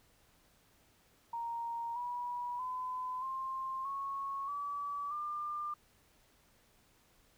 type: tone with pitch steps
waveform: sine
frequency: 932.3 / 971.9 / 1013.2 / 1056.2 / 1101 / 1147.8 / 1196.5 Hz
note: A#5 / B5 / B5 / C6 / C#6 / D6 / D6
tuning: 0 / -28 / +44 / +16 / -12 / -40 / +32 cents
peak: -36 dBFS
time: 1.33-5.74 s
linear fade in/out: 5 ms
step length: 630 ms
effects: pink hiss -68 dBFS RMS until 7.37 s